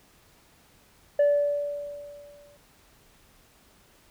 sine tone with exponential decay, 579 Hz, D5, 25 cents flat, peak -14 dBFS, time 1.19-2.57 s, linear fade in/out 5 ms, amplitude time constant 300 ms, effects tanh soft clip ceiling -16 dBFS + pink hiss -59 dBFS RMS until 4.1 s

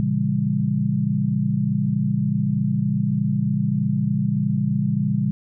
sine chord, A# diminished seventh, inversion none, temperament just, 116.54 / 139.85 / 167.82 / 201.4 Hz, A#2 / C#3 / E3 / G3, 0 / +16 / +31 / +47 cents, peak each -26 / -23 / -26 / -22 dBFS, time 0-5.31 s, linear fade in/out 0 ms, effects none

